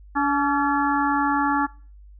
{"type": "harmonic tone with a mistuned harmonic", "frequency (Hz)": 285.2, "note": "C#4", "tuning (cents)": 49, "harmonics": [1, 3, 4, 5, 6], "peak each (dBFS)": [-23, -23, -26, -27, -28], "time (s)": [0.15, 1.67], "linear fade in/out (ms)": 20, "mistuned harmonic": 5, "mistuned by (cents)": -68, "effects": ["noise-tail reverb RT60 0.4 s tail -23 dB re dry", "added 50 Hz sine -43 dBFS peak until 2.19 s"]}